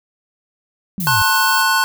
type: exponential sweep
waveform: sine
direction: down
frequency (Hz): 202.6 to 90.8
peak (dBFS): -21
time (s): 0.98-1.22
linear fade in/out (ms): 0
type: noise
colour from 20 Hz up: violet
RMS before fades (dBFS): -25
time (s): 1-1.62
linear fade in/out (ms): 2
type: chord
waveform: square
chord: F# diminished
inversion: first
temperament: just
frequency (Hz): 888 / 1065.6 / 1480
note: A5 / C6 / F#6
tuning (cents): +16 / +31 / 0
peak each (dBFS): -20 / -19 / -17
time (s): 1.07-1.84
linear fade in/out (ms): 0
effects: none